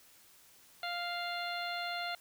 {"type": "harmonic tone", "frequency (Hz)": 698.5, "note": "F5", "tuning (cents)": 0, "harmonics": [1, 2, 3, 4, 5, 6], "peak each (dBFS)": [-39, -41, -43, -46, -46, -44], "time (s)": [0.83, 2.15], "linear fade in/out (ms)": 2, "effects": ["white hiss -61 dBFS RMS until 2.2 s"]}